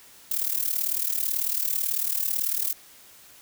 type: noise with amplitude modulation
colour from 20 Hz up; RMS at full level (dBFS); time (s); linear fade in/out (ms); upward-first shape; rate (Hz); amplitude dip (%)
violet; -23; 0.31-2.73; 5; sine; 38.1; 80
effects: white hiss -51 dBFS RMS until 3.41 s